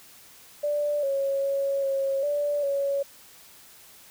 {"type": "tone with pitch steps", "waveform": "sine", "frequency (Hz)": [587, 550, 553, 545, 582, 558], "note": ["D5", "C#5", "C#5", "C#5", "D5", "C#5"], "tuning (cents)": [-1, -14, -4, -29, -16, 11], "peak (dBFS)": -23, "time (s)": [0.63, 3.03], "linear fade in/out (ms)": 10, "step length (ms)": 400, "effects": ["white hiss -51 dBFS RMS until 4.1 s"]}